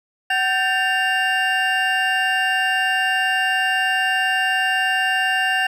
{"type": "tone cluster", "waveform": "triangle", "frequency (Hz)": [755, 1563, 1786, 2790], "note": ["F#5", "G6", "A6", "F7"], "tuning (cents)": [35, -6, 25, -2], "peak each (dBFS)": -21, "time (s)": [0.3, 5.67], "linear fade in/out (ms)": 5, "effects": []}